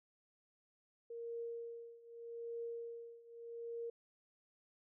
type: tone with tremolo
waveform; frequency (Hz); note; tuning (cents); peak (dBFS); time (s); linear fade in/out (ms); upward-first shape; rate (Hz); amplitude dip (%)
sine; 466.2; A#4; 0; -40; 1.1-3.9; 5; triangle; 0.82; 90
effects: none